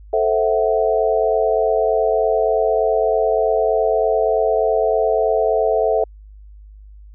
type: chord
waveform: sine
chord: F# half-diminished seventh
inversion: first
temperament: equal with one note detuned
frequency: 440 / 523.3 / 659.3 / 748.2 Hz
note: A4 / C5 / E5 / F#5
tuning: 0 / 0 / 0 / +19 cents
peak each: -18 / -22 / -18 / -23 dBFS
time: 0.13-6.04 s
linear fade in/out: 5 ms
effects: added 51 Hz sine -38 dBFS peak until 7.14 s